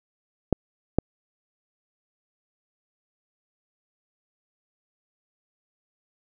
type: clicks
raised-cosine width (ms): 2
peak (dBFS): -5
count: 2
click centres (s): 0.527 / 0.986
effects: none